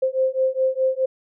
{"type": "beating tone pair", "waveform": "sine", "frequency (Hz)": [521, 525.8], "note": ["C5", "C5"], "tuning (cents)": [-7, 8], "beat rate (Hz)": 4.8, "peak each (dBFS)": -21, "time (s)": [0.02, 1.06], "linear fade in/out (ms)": 10, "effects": []}